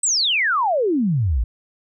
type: exponential sweep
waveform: sine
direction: down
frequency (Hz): 8372 to 50.9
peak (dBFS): -16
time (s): 0.03-1.44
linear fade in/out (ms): 5
effects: none